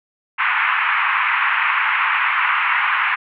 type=band-pass noise; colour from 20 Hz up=pink; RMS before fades=-18 dBFS; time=0.38-3.16 s; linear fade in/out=20 ms; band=970 to 2600 Hz; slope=48 dB/octave; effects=none